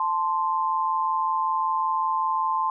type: tone pair together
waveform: sine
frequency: 878.7 / 1044 Hz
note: A5 / C6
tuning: -3 / -4 cents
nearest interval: minor third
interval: 299 cents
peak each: -26 / -23 dBFS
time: 0-2.7 s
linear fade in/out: 2 ms
effects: none